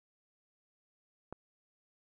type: click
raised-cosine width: 1 ms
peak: -28 dBFS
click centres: 1.326 s
effects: none